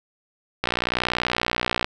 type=click train; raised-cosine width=0.3 ms; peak=-5 dBFS; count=74; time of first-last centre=0.64-1.845 s; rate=60.6 Hz; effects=none